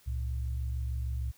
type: tone pair together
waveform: sine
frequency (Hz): 67.34 / 113.9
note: C#2 / A#2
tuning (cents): -50 / -40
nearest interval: major sixth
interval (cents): 910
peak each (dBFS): -31 / -38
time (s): 0.06-1.32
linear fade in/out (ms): 20
effects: white hiss -62 dBFS RMS until 1.37 s